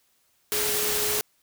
sine tone in noise, 421.4 Hz, G#4, 25 cents sharp, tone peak -31 dBFS, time 0.52-1.21 s, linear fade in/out 0 ms, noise white, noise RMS -26 dBFS, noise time 0.52-1.21 s, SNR -8 dB, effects white hiss -67 dBFS RMS until 1.42 s

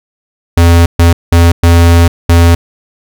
square tone bursts at uneven times, 85 Hz, F2, 46 cents flat, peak -3 dBFS, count 5, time 0.57-0.86 / 0.99-1.13 / 1.32-1.52 / 1.63-2.08 / 2.29-2.55 s, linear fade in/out 5 ms, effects none

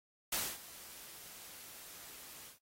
white noise with ADSR envelope, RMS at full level -34 dBFS, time 0.32-2.59 s, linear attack 6 ms, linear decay 250 ms, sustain -18 dB, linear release 130 ms, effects AAC 48 kbps

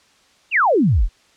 sine exponential sweep, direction down, 2976 to 30.26 Hz, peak -12 dBFS, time 0.51-1.09 s, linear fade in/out 50 ms, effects white hiss -55 dBFS RMS until 1.36 s + low-pass 6000 Hz 12 dB/octave

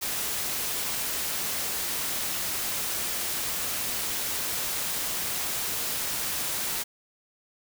white noise, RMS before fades -30 dBFS, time 0.01-6.84 s, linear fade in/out 20 ms, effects none

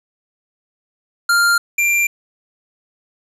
square tone pair in turn, 1396.9 / 2373 Hz, F6 / D7, 0 / +17 cents, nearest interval major sixth, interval 917 cents, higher second, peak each -12 / -14 dBFS, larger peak first, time 1.29-1.58 / 1.78-2.07 s, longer neither, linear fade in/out 5 ms, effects resampled to 32000 Hz + 7-bit

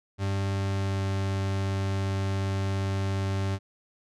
40% pulse tone with pitch glide, 98 to 97.32 Hz, G2 to G2, 0 to -12 cents, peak -25 dBFS, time 0.18-3.59 s, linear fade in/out 50 ms, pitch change -12 cents, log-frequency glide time 0.58-1.04 s, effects low-pass 7000 Hz 12 dB/octave

